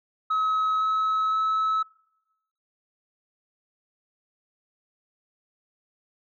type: tone with pitch steps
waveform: sine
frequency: 1281 / 1289.2 / 1297.4 Hz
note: E6 / E6 / E6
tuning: -50 / -39 / -28 cents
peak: -19 dBFS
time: 0.3-1.83 s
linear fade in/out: 10 ms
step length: 510 ms
effects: noise-tail reverb RT60 1.0 s tail -26 dB re dry + tanh soft clip ceiling -20 dBFS